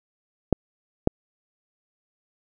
clicks, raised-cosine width 2 ms, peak -3 dBFS, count 2, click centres 0.527 / 1.074 s, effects none

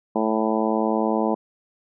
harmonic tone, 110 Hz, A2, in tune, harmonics 2 / 3 / 4 / 5 / 6 / 7 / 8 / 9, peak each -24 / -26 / -27 / -28 / -29 / -29 / -30 / -31 dBFS, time 0.15-1.35 s, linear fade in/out 10 ms, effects none

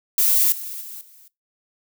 violet noise with level steps, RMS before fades -17 / -32 / -36 / -49 dBFS, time 0.18-1.28 s, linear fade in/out 2 ms, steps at 0.52 / 0.81 / 1.01 s, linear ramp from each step 2 ms, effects noise-tail reverb RT60 0.2 s tail -21 dB re dry

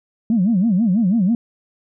sine tone with vibrato, 205.1 Hz, G#3, 21 cents flat, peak -12 dBFS, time 0.3-1.35 s, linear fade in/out 2 ms, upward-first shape sine, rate 6.1 Hz, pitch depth 260 cents each way, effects tanh soft clip ceiling -9 dBFS

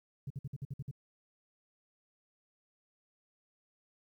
sine tone bursts, 136.7 Hz, C#3, 24 cents flat, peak -35 dBFS, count 8, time 0.27-0.912 s, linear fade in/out 5 ms, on 33 ms, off 54 ms, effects tanh soft clip ceiling -34 dBFS + 12-bit

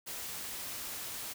white noise, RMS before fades -41 dBFS, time 0.06-1.34 s, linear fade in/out 20 ms, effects none

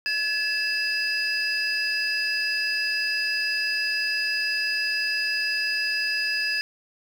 sine tone cluster, 1710 / 2640 / 4953 Hz, A6 / E7 / D#8, -50 / +2 / -9 cents, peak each -26 / -27 / -26 dBFS, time 0.06-6.61 s, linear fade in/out 0 ms, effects tanh soft clip ceiling -17 dBFS + 8-bit

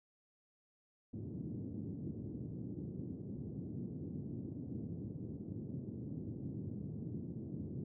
pink band-pass noise, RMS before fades -44 dBFS, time 1.13-7.84 s, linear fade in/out 5 ms, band 100 to 320 Hz, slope 24 dB/octave, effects none

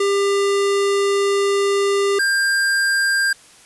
square tone pair in turn, 399 / 1596 Hz, G4 / G6, +31 / +31 cents, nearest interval 2 octaves, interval 2400 cents, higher second, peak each -16 dBFS, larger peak neither, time 0-2.19 / 2.19-3.33 s, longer first, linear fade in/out 5 ms, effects white hiss -47 dBFS RMS until 3.65 s + resampled to 24000 Hz

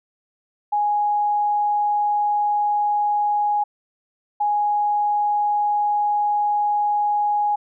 sine tone pair in turn, 830 / 830 Hz, G#5 / G#5, -1 / -1 cents, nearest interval unison, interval 0 cents, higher neither, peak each -17 dBFS, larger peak neither, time 0.72-3.64 / 4.4-7.56 s, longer second, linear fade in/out 10 ms, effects none

